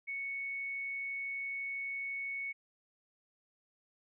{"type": "tone", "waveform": "sine", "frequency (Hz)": 2217, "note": "C#7", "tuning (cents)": 0, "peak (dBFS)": -36, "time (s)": [0.07, 2.53], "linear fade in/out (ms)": 20, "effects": []}